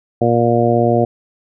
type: harmonic tone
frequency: 118.1 Hz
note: A#2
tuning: 23 cents sharp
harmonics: 1 / 2 / 3 / 4 / 5 / 6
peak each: -18 / -18 / -18 / -18 / -18 / -18 dBFS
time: 0.21-1.05 s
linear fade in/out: 5 ms
effects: none